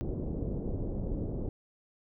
pink low-pass noise, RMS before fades -34 dBFS, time 0.01-1.49 s, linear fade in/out 0 ms, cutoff 490 Hz, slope 24 dB/octave, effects none

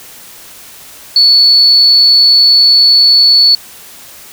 sine tone, 4435 Hz, C#8, in tune, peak -3 dBFS, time 1.16-3.55 s, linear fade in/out 2 ms, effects white hiss -34 dBFS RMS until 4.32 s

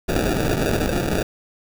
white noise with sample-and-hold, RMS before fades -21 dBFS, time 0.08-1.23 s, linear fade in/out 5 ms, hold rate 1050 Hz, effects none

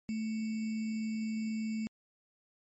sine tone with sample-and-hold, 219.6 Hz, A3, 3 cents flat, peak -32 dBFS, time 0.09-1.87 s, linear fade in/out 0 ms, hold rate 2450 Hz, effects MP3 32 kbps

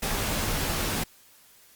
pink noise with comb filter, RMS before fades -28 dBFS, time 0.02-1.04 s, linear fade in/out 10 ms, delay 16 ms, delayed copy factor -0.6, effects white hiss -56 dBFS RMS until 1.75 s + Opus 48 kbps

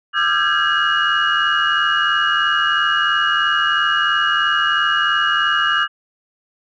sine tone cluster, 1199 / 1352 / 1578 / 1661 / 2887 Hz, D6 / E6 / G6 / G#6 / F#7, +36 / +43 / +11 / 0 / -43 cents, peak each -20 dBFS, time 0.13-5.88 s, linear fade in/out 50 ms, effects tanh soft clip ceiling -6 dBFS

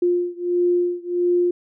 sine beating tone pair, 352.1 / 353.6 Hz, F4 / F4, +14 / +22 cents, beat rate 1.5 Hz, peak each -20 / -21 dBFS, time 0.02-1.51 s, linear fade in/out 5 ms, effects none

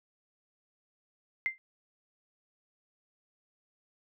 sine tone with exponential decay, 2087 Hz, C7, 5 cents flat, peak -23 dBFS, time 1.46-1.58 s, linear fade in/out 0 ms, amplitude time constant 25 ms, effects none

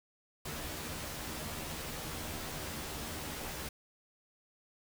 pink noise with comb filter, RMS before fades -41 dBFS, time 0.45-3.69 s, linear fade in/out 5 ms, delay 13 ms, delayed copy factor +0.65, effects none

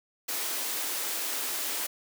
white high-pass noise, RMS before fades -32 dBFS, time 0.28-1.87 s, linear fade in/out 10 ms, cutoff 250 Hz, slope 96 dB/octave, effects none

